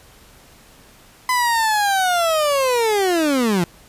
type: linear sweep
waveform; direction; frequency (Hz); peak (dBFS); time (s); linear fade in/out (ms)
30% pulse; down; 1015 to 164.81; -13; 1.29-3.64; 2
effects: pink hiss -48 dBFS RMS until 3.88 s + resampled to 32000 Hz